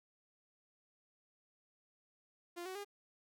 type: tone with pitch steps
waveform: sawtooth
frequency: 347.8 / 374.4 / 405.9 Hz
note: F4 / F#4 / G#4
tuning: -7 / +20 / -40 cents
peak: -39 dBFS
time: 2.56-2.848 s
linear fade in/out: 20 ms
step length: 96 ms
effects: none